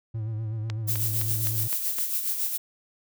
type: tone with vibrato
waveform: triangle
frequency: 110 Hz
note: A2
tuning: in tune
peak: -26 dBFS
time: 0.14-1.68 s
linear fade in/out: 10 ms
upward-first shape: sine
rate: 8 Hz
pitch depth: 57 cents each way
type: click train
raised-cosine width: 0.2 ms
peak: -17 dBFS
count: 6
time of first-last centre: 0.7-1.985 s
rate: 3.89 Hz
type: noise with tremolo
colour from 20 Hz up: violet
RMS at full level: -26 dBFS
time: 0.87-2.58 s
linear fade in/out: 20 ms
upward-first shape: sine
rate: 7.2 Hz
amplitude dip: 50%
effects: none